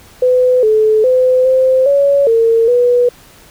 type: tone with pitch steps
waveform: sine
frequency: 504 / 433.2 / 510 / 520 / 562 / 456.1 / 488.3 Hz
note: B4 / A4 / C5 / C5 / C#5 / A#4 / B4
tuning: +35 / -27 / -44 / -11 / +24 / -38 / -20 cents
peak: -7 dBFS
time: 0.22-3.09 s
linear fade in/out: 5 ms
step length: 410 ms
effects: pink hiss -42 dBFS RMS until 3.5 s